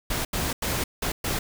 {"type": "noise bursts at uneven times", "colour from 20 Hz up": "pink", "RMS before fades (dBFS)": -27, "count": 5, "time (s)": [[0.1, 0.25], [0.33, 0.53], [0.62, 0.84], [1.02, 1.12], [1.24, 1.39]], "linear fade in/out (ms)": 5, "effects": []}